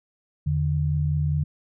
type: tone pair together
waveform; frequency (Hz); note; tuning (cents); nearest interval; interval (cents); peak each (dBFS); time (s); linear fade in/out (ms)
sine; 83.29 / 148.4; E2 / D3; +18 / +18; minor seventh; 1000; -25 / -22; 0.46-1.44; 10
effects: none